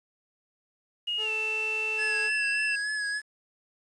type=tone with pitch glide; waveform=sine; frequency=2867 to 2675 Hz; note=F7 to E7; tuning=+45 to +25 cents; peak=-27 dBFS; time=1.07-2.76 s; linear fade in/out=10 ms; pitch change=-120 cents; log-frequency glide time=1.22-1.3 s
type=tone; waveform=sawtooth; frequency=433.9 Hz; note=A4; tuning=24 cents flat; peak=-33 dBFS; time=1.17-2.31 s; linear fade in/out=50 ms
type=tone with vibrato; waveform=square; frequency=1684 Hz; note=G#6; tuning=24 cents sharp; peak=-29 dBFS; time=1.97-3.22 s; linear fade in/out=50 ms; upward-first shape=sine; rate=3.4 Hz; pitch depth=31 cents each way
effects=resampled to 22050 Hz + 9-bit